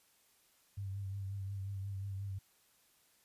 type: tone with vibrato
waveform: sine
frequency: 98 Hz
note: G2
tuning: in tune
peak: -38 dBFS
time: 0.77-2.39 s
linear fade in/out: 10 ms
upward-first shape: triangle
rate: 5.6 Hz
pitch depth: 45 cents each way
effects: white hiss -70 dBFS RMS until 3.24 s + resampled to 32000 Hz